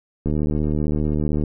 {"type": "click train", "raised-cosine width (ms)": 3, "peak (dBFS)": -10, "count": 90, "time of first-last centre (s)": [0.26, 1.437], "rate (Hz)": 75.6, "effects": []}